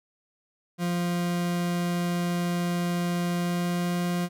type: tone with pitch glide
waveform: 40% pulse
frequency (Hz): 174.61 to 175.72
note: F3 to F3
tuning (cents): 0 to +11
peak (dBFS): -24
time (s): 0.78-4.29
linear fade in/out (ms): 50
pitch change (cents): +11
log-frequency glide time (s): 3.36-4.02
effects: none